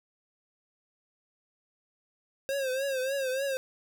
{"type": "tone with vibrato", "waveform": "square", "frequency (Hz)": 534, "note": "C5", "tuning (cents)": 35, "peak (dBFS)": -29, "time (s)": [2.49, 3.57], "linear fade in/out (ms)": 0, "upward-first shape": "triangle", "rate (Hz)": 3.4, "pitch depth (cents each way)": 96, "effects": []}